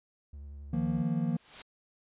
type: tone with vibrato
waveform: triangle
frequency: 71.4 Hz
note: D2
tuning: 48 cents flat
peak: -40 dBFS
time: 0.33-1.02 s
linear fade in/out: 5 ms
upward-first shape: triangle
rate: 11 Hz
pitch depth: 41 cents each way
type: chord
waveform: triangle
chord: Eb suspended second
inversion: none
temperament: equal with one note detuned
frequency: 156.74 / 174.61 / 233.1 Hz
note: Eb3 / F3 / Bb3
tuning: +13 / 0 / 0 cents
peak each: -30 dBFS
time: 0.73-1.37 s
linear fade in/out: 5 ms
type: noise with exponential growth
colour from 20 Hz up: white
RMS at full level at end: -41 dBFS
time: 1.19-1.62 s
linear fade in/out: 5 ms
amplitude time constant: 93 ms
effects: resampled to 8000 Hz